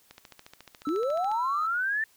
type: click train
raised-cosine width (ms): 0.2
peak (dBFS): -28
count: 18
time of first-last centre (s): 0.11-1.316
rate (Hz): 14.1
type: tone with pitch glide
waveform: triangle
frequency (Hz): 1318.5 to 1346.2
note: E6 to E6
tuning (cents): 0 to +36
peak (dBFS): -33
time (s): 0.85-1.67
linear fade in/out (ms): 5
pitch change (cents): +36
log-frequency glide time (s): 1.37-1.45
type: linear sweep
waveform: sine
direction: up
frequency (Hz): 275.5 to 1797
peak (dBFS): -25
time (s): 0.87-2.04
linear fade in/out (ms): 2
effects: white hiss -62 dBFS RMS until 2.16 s